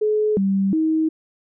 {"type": "tone with pitch steps", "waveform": "sine", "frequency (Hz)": [426.4, 194.8, 316.9], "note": ["G#4", "G3", "D#4"], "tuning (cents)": [46, -11, 32], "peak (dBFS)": -16, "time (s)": [0.01, 1.09], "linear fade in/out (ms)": 10, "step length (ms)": 360, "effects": []}